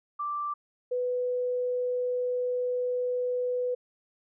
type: tone pair in turn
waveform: sine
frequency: 1174 / 496.3 Hz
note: D6 / B4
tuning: -1 / +8 cents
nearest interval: octave + minor third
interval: 1491 cents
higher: first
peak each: -29 / -26 dBFS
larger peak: second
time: 0.19-0.54 / 0.91-3.75 s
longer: second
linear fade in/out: 10 ms
effects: none